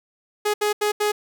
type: tone bursts at uneven times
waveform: sawtooth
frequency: 418.4 Hz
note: G#4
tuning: 13 cents sharp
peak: -15 dBFS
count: 4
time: 0.45-0.54 / 0.61-0.73 / 0.81-0.92 / 1-1.12 s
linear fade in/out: 10 ms
effects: none